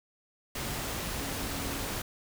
sine tone in noise, 277.3 Hz, C#4, 1 cent sharp, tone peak -42 dBFS, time 1.17-1.89 s, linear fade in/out 5 ms, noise pink, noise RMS -35 dBFS, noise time 0.55-2.02 s, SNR -10 dB, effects none

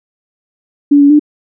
sine tone with pitch steps, 287 / 284.1 / 297.5 Hz, D4 / C#4 / D4, -40 / +43 / +22 cents, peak -3 dBFS, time 0.91-1.195 s, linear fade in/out 10 ms, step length 95 ms, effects none

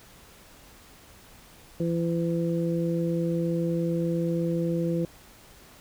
harmonic tone, 168.4 Hz, E3, 37 cents sharp, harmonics 1 / 2 / 3, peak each -26 / -29 / -31 dBFS, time 1.8-5.05 s, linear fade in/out 2 ms, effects pink hiss -52 dBFS RMS until 5.8 s

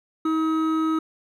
triangle tone pair together, 318.5 / 1274 Hz, D#4 / D#6, +41 / +41 cents, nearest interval 2 octaves, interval 2400 cents, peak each -18 / -25 dBFS, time 0.25-0.99 s, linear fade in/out 5 ms, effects tanh soft clip ceiling -12 dBFS

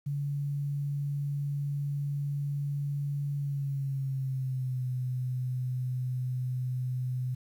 sine tone with pitch glide, 142.6 to 127.04 Hz, C#3 to B2, +49 to +49 cents, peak -29 dBFS, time 0.06-7.35 s, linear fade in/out 10 ms, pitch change -200 cents, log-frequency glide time 3.36-4.84 s, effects 10-bit

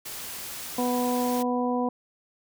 white noise, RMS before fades -37 dBFS, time 0.05-1.43 s, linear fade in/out 10 ms
harmonic tone, 246.9 Hz, B3, in tune, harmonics 1 / 2 / 3 / 4, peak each -26 / -29 / -31 / -32 dBFS, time 0.78-1.89 s, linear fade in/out 5 ms
effects none

